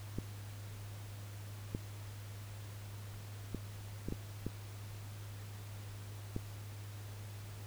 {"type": "clicks", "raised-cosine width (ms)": 3, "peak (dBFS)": -24, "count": 7, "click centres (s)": [0.186, 1.749, 3.547, 4.086, 4.124, 4.466, 6.364], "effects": ["added 102 Hz sine -45 dBFS peak until 7.66 s", "pink hiss -55 dBFS RMS until 7.66 s"]}